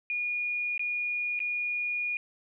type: tone with dropouts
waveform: sine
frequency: 2440 Hz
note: D#7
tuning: 34 cents flat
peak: -28 dBFS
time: 0.1-2.17 s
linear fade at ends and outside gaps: 1 ms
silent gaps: 0.778-0.794 / 1.392-1.402 s
effects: none